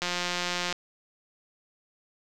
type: click train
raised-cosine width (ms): 0.2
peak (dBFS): -12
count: 126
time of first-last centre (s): 0.02-0.726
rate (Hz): 177
effects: none